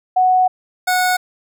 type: tone pair in turn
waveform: sine / 25% pulse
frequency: 740 / 733.2 Hz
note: F#5 / F#5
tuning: 0 / -16 cents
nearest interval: unison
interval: 16 cents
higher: first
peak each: -10 dBFS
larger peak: neither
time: 0.16-0.48 / 0.87-1.17 s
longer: first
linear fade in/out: 10 ms
effects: none